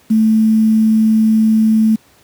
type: tone with quantisation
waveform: sine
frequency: 219.7 Hz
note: A3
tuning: 2 cents flat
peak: -8 dBFS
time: 0.1-1.96 s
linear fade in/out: 10 ms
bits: 6
effects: pink hiss -50 dBFS RMS until 2.23 s + high-pass 80 Hz 12 dB/octave